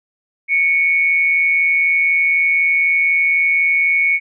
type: tone pair together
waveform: sine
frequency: 2217 / 2381 Hz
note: C#7 / D7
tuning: 0 / +23 cents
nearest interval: minor second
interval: 123 cents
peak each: -12 / -23 dBFS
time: 0.48-4.2 s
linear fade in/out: 50 ms
effects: none